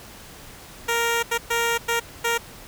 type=tone bursts at uneven times; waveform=10% pulse; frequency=466.2 Hz; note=A#4; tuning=in tune; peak=-12 dBFS; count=5; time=0.88-1.23 / 1.31-1.38 / 1.5-1.78 / 1.88-2 / 2.24-2.38 s; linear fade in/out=10 ms; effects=pink hiss -43 dBFS RMS until 2.67 s